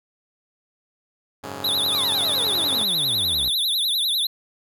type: chord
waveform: 5% pulse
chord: F# suspended second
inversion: none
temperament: just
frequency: 92.5 / 104.06 / 138.75 Hz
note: F#2 / G#2 / C#3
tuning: 0 / +4 / +2 cents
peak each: -26 dBFS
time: 1.43-2.84 s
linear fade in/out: 10 ms
type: tone with vibrato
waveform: square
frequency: 3729 Hz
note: A#7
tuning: in tune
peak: -20 dBFS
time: 1.64-4.27 s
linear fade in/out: 5 ms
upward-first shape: triangle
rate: 10 Hz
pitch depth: 180 cents each way
type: exponential sweep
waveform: sawtooth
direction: down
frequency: 1306 to 56.9 Hz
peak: -29 dBFS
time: 1.91-3.5 s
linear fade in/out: 20 ms
effects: none